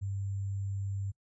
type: tone with sample-and-hold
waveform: sine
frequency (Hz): 98.4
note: G2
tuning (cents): +7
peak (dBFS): -32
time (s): 0.01-1.12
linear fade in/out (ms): 20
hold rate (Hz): 7350
effects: noise-tail reverb RT60 0.1 s tail -24 dB re dry + resampled to 22050 Hz